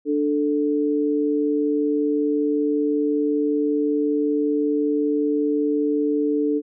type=tone pair together; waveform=sine; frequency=294.7 / 440 Hz; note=D4 / A4; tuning=+6 / 0 cents; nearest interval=perfect fifth; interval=694 cents; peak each=-20 / -22 dBFS; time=0.05-6.62 s; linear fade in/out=50 ms; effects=none